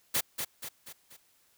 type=noise with echo; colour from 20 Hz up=white; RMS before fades=-28 dBFS; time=0.14-0.21 s; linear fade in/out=10 ms; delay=240 ms; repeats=4; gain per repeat=-6 dB; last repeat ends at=1.17 s; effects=white hiss -67 dBFS RMS until 1.57 s